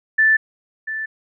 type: tone with echo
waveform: sine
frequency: 1760 Hz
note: A6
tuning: in tune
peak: -11 dBFS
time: 0.18-0.37 s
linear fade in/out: 10 ms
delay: 690 ms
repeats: 1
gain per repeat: -12 dB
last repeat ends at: 1.06 s
effects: none